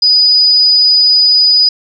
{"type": "tone", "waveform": "sine", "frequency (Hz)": 4958, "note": "D#8", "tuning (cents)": -7, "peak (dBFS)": -5, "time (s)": [0.02, 1.69], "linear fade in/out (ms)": 5, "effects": []}